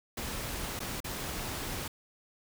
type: noise with dropouts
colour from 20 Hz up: pink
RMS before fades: -37 dBFS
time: 0.17-1.88 s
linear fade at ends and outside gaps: 5 ms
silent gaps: 0.793-0.802 / 1.004-1.043 s
effects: none